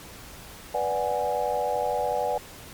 sine chord, G# half-diminished seventh, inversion first, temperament equal, 493.9 / 587.3 / 740 / 830.6 Hz, B4 / D5 / F#5 / G#5, 0 / 0 / 0 / 0 cents, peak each -29 dBFS, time 0.74-2.38 s, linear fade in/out 5 ms, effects pink hiss -44 dBFS RMS until 2.73 s + MP3 96 kbps

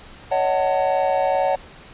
triangle chord, D# half-diminished seventh, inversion third, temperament just, 560 / 622.3 / 746.7 / 896 Hz, C#5 / D#5 / F#5 / A5, +18 / 0 / +16 / +31 cents, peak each -19 / -24 / -19 / -24 dBFS, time 0.31-1.56 s, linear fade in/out 10 ms, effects pink hiss -43 dBFS RMS until 1.93 s + resampled to 8000 Hz

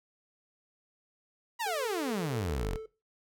sawtooth exponential sweep, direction down, 987.8 to 37.98 Hz, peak -27 dBFS, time 1.59-2.77 s, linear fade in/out 20 ms
triangle tone with tremolo, 440 Hz, A4, in tune, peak -34 dBFS, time 1.66-2.86 s, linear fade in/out 5 ms, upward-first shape triangle, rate 7.4 Hz, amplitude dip 45%
effects noise-tail reverb RT60 0.3 s tail -20 dB re dry

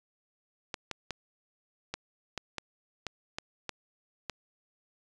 clicks, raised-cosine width 0.2 ms, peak -17 dBFS, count 10, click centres 0.742 / 0.913 / 1.107 / 1.94 / 2.377 / 2.583 / 3.067 / 3.385 / 3.693 / 4.297 s, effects resampled to 22050 Hz

